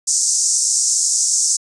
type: band-pass noise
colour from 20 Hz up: pink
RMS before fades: -17 dBFS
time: 0.07-1.57 s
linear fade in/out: 10 ms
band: 5700 to 8500 Hz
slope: 48 dB/octave
effects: resampled to 24000 Hz